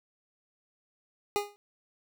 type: tone with exponential decay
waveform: 25% pulse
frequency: 410.2 Hz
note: G#4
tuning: 21 cents flat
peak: -19 dBFS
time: 1.36-1.56 s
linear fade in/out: 0 ms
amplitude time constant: 43 ms
effects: none